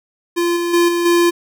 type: tone with level steps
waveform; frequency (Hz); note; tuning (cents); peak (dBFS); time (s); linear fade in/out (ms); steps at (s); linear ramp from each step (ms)
square; 344.9; F4; -22; -15 / -18 / -11 / -16 / -11; 0.36-1.31; 20; 0.56 / 0.73 / 0.88 / 1.05; 10
effects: none